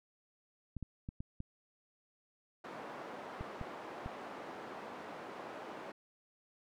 clicks, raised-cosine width 5 ms, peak -29 dBFS, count 8, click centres 0.767 / 0.827 / 1.089 / 1.205 / 1.404 / 3.41 / 3.613 / 4.061 s
white band-pass noise, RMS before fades -47 dBFS, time 2.64-5.92 s, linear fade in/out 5 ms, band 240 to 960 Hz, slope 12 dB/octave
effects none

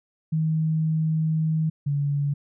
sine tone pair in turn, 158.3 / 143.11 Hz, D#3 / D3, +30 / -44 cents, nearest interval major second, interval 174 cents, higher first, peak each -20 / -21 dBFS, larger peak first, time 0.32-1.7 / 1.86-2.34 s, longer first, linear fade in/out 10 ms, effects none

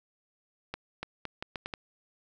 accelerating click train, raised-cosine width 0.3 ms, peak -19 dBFS, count 7, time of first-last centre 0.74-1.738 s, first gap 290 ms, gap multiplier 0.77, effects none

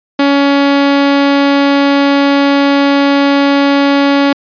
sawtooth tone, 280.8 Hz, C#4, 22 cents sharp, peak -3 dBFS, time 0.19-4.33 s, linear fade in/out 5 ms, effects resampled to 11025 Hz

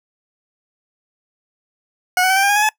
20% pulse tone with pitch steps, 730 / 747.1 / 764.5 / 782.4 / 800.7 / 819.4 / 838.5 / 858.1 Hz, F#5 / F#5 / G5 / G5 / G5 / G#5 / G#5 / A5, -24 / +17 / -44 / -4 / +37 / -24 / +16 / -44 cents, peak -8 dBFS, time 2.17-2.69 s, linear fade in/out 2 ms, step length 65 ms, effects noise-tail reverb RT60 0.1 s tail -22 dB re dry

